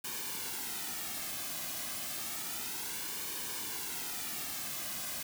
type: noise with flanger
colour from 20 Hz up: white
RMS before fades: -39 dBFS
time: 0.04-5.23 s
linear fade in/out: 5 ms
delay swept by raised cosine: 1.5 to 2.2 ms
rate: 0.3 Hz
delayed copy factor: -0.6
effects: none